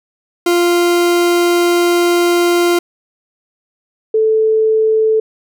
40% pulse / sine tone pair in turn, 348.2 / 438.7 Hz, F4 / A4, -5 / -5 cents, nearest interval major third, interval 400 cents, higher second, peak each -9 dBFS, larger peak neither, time 0.46-2.79 / 4.14-5.2 s, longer first, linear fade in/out 5 ms, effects none

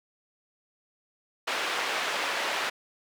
white band-pass noise, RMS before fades -30 dBFS, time 1.47-2.7 s, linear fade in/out 10 ms, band 460 to 2600 Hz, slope 12 dB/octave, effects none

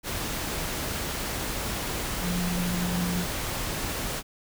sine tone in noise, 177.3 Hz, F3, 26 cents sharp, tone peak -27 dBFS, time 2.2-3.26 s, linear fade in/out 50 ms, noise pink, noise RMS -31 dBFS, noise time 0.03-4.23 s, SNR +1 dB, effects none

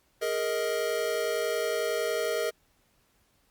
square chord, Ab suspended second, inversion none, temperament equal with one note detuned, 415.3 / 466.2 / 629.1 Hz, Ab4 / Bb4 / Eb5, 0 / 0 / +19 cents, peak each -34 / -31 / -32 dBFS, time 0.21-2.51 s, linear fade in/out 20 ms, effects pink hiss -68 dBFS RMS until 3.5 s + Opus 48 kbps

